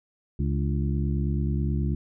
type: harmonic tone with a mistuned harmonic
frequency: 69.3 Hz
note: C#2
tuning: in tune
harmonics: 1 / 2 / 3 / 4 / 5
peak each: -26 / -27 / -31 / -37 / -38 dBFS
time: 0.39-1.95 s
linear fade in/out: 5 ms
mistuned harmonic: 4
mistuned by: +84 cents
effects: none